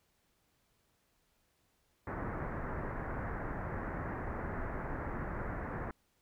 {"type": "low-pass noise", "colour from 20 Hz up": "pink", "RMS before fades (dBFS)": -39, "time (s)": [2.07, 5.91], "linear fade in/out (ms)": 2, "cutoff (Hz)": 1900, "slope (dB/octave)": 48, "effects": ["pink hiss -75 dBFS RMS until 6.21 s"]}